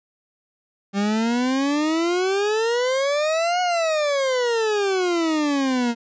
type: exponential two-way sweep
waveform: 40% pulse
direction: up then down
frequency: 196 to 731 to 231 Hz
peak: -18 dBFS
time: 0.93-5.95 s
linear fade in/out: 50 ms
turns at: 3.61 s
effects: resampled to 16000 Hz